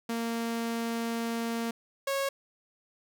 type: tone pair in turn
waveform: sawtooth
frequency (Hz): 230.9 / 549.2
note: A#3 / C#5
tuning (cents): -16 / -16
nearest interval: octave + minor third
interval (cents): 1500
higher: second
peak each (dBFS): -26 / -24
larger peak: second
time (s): 0.09-1.71 / 2.07-2.29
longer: first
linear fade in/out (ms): 5
effects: none